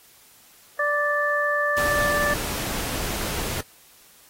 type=harmonic tone; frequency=586 Hz; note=D5; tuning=4 cents flat; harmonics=1 / 2 / 3; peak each=-25 / -26 / -23 dBFS; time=0.79-2.34 s; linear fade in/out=5 ms
type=noise; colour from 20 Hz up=pink; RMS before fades=-29 dBFS; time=1.77-3.61 s; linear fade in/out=5 ms
effects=white hiss -53 dBFS RMS until 4.29 s + AAC 48 kbps